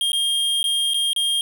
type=tone with dropouts; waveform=square; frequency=3222 Hz; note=G7; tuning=47 cents sharp; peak=-19 dBFS; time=0.01-1.41 s; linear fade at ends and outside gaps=1 ms; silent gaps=0.119-0.131 / 0.63-0.641 / 0.936-0.943 / 1.132-1.162 s; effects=none